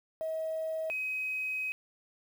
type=tone pair in turn; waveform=triangle; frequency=639 / 2530 Hz; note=D#5 / D#7; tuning=+46 / +28 cents; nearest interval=2 octaves; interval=2382 cents; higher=second; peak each=-28 dBFS; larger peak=neither; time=0.21-0.9 / 0.9-1.72 s; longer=second; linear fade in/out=0 ms; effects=tanh soft clip ceiling -29 dBFS + 9-bit